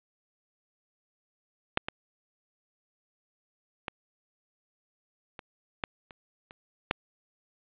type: clicks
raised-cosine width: 0.3 ms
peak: -6 / -15 / -16 / -24 / -12 / -28 / -30 / -8 dBFS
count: 8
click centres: 1.774 / 1.885 / 3.882 / 5.392 / 5.838 / 6.108 / 6.509 / 6.911 s
effects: resampled to 8000 Hz + 8-bit